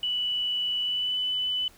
sine tone with pitch glide, 2960 to 2998 Hz, F#7 to F#7, 0 to +22 cents, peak -25 dBFS, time 0.03-1.68 s, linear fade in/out 2 ms, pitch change +22 cents, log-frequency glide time 0.8-1.19 s, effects pink hiss -55 dBFS RMS until 1.77 s

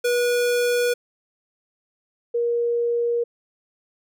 square / sine tone pair in turn, 485.1 / 472.9 Hz, B4 / A#4, -31 / +25 cents, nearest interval unison, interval 44 cents, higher first, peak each -19 dBFS, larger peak neither, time 0.04-0.94 / 2.34-3.24 s, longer neither, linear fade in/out 10 ms, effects none

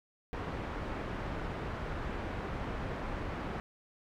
pink low-pass noise, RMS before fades -38 dBFS, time 0.33-3.6 s, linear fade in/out 0 ms, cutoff 1700 Hz, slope 12 dB/octave, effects none

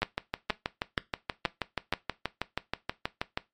two click trains, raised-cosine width 0.3 ms, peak -12 / -10 dBFS, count 22 / 5, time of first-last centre 0.02-3.375 / 0.03-1.926 s, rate 6.26 / 2.11 Hz, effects noise-tail reverb RT60 0.2 s tail -18 dB re dry + MP3 64 kbps

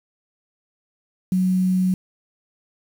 sine tone with quantisation, 185 Hz, F#3, in tune, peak -16 dBFS, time 1.32-1.94 s, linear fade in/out 2 ms, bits 7, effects none

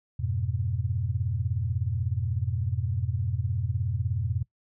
sine chord, F diminished, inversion none, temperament equal, 87.31 / 103.83 / 123.47 Hz, F2 / Ab2 / Cb3, 0 / 0 / 0 cents, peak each -30 dBFS, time 0.19-4.43 s, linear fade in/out 10 ms, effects noise-tail reverb RT60 0.1 s tail -21 dB re dry

